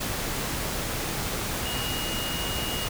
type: tone in noise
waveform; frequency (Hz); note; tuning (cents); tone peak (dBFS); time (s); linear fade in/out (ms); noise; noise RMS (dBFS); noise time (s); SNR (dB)
sine; 2867; F7; +45; -33; 1.65-2.88; 10; pink; -30; 0-2.89; -6
effects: none